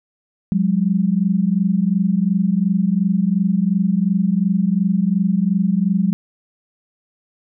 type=tone pair together; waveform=sine; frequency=180 / 202.8 Hz; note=F#3 / G#3; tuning=-47 / -41 cents; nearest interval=major second; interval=206 cents; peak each=-17 dBFS; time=0.52-6.13 s; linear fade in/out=0 ms; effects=none